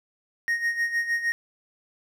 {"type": "tone with tremolo", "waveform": "triangle", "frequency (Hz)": 1864.7, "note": "A#6", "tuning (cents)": 0, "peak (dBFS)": -19, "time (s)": [0.48, 1.32], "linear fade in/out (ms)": 0, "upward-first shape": "sine", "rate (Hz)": 6.5, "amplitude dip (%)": 70, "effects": []}